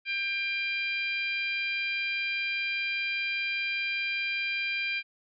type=harmonic tone; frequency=795 Hz; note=G5; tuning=24 cents sharp; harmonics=2 / 3 / 4 / 5 / 6; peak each=-38 / -29 / -39 / -43 / -43 dBFS; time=0.05-5.03 s; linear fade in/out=50 ms; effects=none